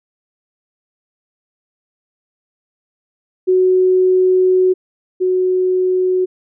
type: tone pair in turn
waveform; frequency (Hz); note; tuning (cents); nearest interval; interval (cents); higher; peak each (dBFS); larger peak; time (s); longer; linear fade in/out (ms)
sine; 370.3 / 368.9; F#4 / F#4; +1 / -5; unison; 6; first; -9 / -12; first; 3.47-4.74 / 5.2-6.26; first; 20
effects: none